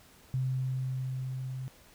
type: tone with level ramp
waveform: sine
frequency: 130 Hz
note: C3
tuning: 11 cents flat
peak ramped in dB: -27 to -35 dBFS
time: 0.34-1.68 s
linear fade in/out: 0 ms
effects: pink hiss -58 dBFS RMS until 1.94 s